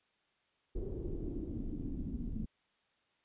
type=noise with low-pass filter sweep; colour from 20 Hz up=brown; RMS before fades=-39 dBFS; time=0.75-2.46 s; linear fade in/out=10 ms; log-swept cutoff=400 to 230 Hz; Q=5.3; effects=white hiss -75 dBFS RMS until 3.24 s + resampled to 8000 Hz